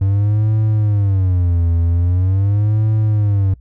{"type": "tone with vibrato", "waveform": "triangle", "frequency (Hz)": 95.7, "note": "G2", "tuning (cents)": -41, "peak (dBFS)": -10, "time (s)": [0.01, 3.54], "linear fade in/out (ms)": 5, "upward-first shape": "sine", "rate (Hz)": 0.43, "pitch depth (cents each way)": 220, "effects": ["noise-tail reverb RT60 0.1 s tail -24 dB re dry", "added 60 Hz sine -40 dBFS peak until 3.6 s"]}